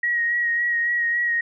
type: tone with vibrato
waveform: sine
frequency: 1894 Hz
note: A#6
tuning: 27 cents sharp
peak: -19 dBFS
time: 0.03-1.41 s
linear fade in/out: 5 ms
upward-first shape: sine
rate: 3.6 Hz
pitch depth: 24 cents each way
effects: none